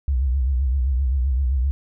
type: tone with vibrato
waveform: sine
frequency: 65.41 Hz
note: C2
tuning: in tune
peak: -17 dBFS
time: 0.08-1.71 s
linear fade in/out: 0 ms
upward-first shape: triangle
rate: 7.7 Hz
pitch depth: 160 cents each way
effects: none